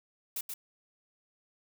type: noise with echo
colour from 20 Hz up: blue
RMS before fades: -35 dBFS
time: 0.36-0.41 s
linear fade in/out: 5 ms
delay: 130 ms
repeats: 1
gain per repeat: -4 dB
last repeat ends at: 0.54 s
effects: none